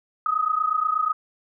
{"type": "tone pair together", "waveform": "sine", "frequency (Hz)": [1242.7, 1271], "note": ["D#6", "D#6"], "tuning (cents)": [-3, 36], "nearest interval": "unison", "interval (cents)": 39, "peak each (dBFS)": -23, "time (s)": [0.26, 1.13], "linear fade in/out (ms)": 2, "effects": []}